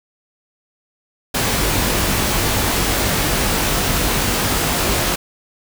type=noise with comb filter; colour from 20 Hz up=pink; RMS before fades=-18 dBFS; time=1.34-5.16 s; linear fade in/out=10 ms; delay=20 ms; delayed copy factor=+0.5; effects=none